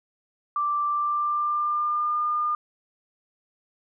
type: tone with pitch glide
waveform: sine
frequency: 1174.7 to 1209.8 Hz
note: D6 to D#6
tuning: 0 to -49 cents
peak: -22 dBFS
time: 0.56-2.55 s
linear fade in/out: 2 ms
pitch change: +51 cents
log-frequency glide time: 0.86-2.21 s
effects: none